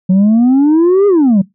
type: exponential two-way sweep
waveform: sine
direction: up then down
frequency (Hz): 181.2 to 415.3 to 181.2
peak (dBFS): -3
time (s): 0.09-1.42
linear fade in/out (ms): 10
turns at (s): 1.07
effects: noise-tail reverb RT60 0.2 s tail -24 dB re dry + tanh soft clip ceiling -5 dBFS